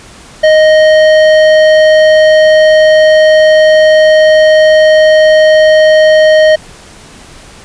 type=tone with hard clipping; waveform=sine; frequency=622.3 Hz; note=D#5; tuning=in tune; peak=-4 dBFS; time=0.43-6.56 s; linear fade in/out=10 ms; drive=12 dB; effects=pink hiss -34 dBFS RMS until 7.64 s + resampled to 22050 Hz